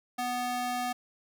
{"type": "tone with high-pass filter", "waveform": "square", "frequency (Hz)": 246.9, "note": "B3", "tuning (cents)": 0, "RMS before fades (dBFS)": -32, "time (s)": [0.18, 0.93], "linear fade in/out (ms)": 10, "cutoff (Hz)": 530, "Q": 2.1, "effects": []}